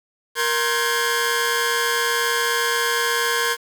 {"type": "tone cluster", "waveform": "sawtooth", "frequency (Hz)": [468.4, 1061, 1552, 1681], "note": ["A#4", "C6", "G6", "G#6"], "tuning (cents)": [8, 24, -18, 20], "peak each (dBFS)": -21, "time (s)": [0.35, 3.57], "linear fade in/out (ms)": 50, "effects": ["7-bit"]}